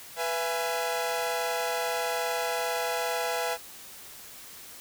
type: chord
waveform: sawtooth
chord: E major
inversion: second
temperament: equal with one note detuned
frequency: 493.9 / 672.7 / 830.6 Hz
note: B4 / E5 / G#5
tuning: 0 / +35 / 0 cents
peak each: -28 / -28 / -29 dBFS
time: 0.16-3.58 s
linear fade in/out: 50 ms
effects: white hiss -46 dBFS RMS until 4.8 s